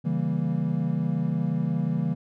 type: chord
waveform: triangle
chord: C# diminished seventh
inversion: none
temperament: equal with one note detuned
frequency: 139.23 / 164.81 / 196 / 233.1 Hz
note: C#3 / E3 / G3 / Bb3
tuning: +8 / 0 / 0 / 0 cents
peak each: -28 / -24 / -29 / -29 dBFS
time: 0.04-2.15 s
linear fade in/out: 20 ms
effects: none